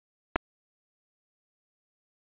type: clicks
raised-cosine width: 0.5 ms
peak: -9 dBFS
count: 2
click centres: 0.358 / 0.361 s
effects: resampled to 8000 Hz